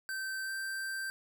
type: tone with pitch glide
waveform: square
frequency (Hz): 1551 to 1565.4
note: G6 to G6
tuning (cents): -19 to -3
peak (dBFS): -36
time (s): 0.09-1.1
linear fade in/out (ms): 0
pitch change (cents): +16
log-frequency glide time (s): 0.45-0.5
effects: none